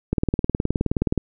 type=click train; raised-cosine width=3 ms; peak=-7 dBFS; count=21; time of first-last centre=0.13-1.177 s; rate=19.1 Hz; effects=none